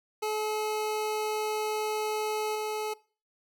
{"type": "tone with level steps", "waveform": "25% pulse", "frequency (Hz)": 428.8, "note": "A4", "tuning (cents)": -45, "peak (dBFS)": [-25, -27], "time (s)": [0.22, 2.94], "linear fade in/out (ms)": 10, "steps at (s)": 2.55, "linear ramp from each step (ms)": 2, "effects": ["noise-tail reverb RT60 0.4 s tail -22 dB re dry"]}